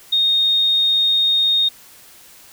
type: tone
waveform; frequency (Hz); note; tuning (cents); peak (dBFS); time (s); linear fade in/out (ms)
sine; 3702; A#7; -13; -13; 0.12-1.69; 10
effects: white hiss -45 dBFS RMS until 2.52 s